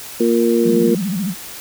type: harmonic tone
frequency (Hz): 116.54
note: A#2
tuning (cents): 0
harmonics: 2 / 3 / 4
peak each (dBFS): -16 / -16 / -17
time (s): 0.2-0.95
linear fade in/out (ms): 5
type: tone with vibrato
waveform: sine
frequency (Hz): 192.1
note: G3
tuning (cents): -35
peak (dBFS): -18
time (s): 0.62-1.35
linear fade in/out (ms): 50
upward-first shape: sine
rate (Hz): 14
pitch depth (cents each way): 200
effects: white hiss -33 dBFS RMS until 1.6 s